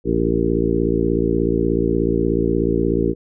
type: harmonic tone with a mistuned harmonic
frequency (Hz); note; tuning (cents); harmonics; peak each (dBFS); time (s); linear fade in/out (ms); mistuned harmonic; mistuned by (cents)
56.6; A1; +50; 1 / 2 / 3 / 4 / 5 / 6 / 7 / 8; -25 / -28 / -24 / -26 / -23 / -22 / -22 / -25; 0.04-3.15; 50; 8; +39
effects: none